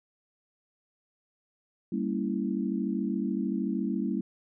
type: chord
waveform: sine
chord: G diminished seventh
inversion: none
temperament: equal with one note detuned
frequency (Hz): 196 / 229.7 / 277.2 / 329.6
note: G3 / Bb3 / Db4 / Fb4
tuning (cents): 0 / -25 / 0 / 0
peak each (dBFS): -31 / -32 / -34 / -34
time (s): 1.92-4.21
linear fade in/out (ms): 5
effects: none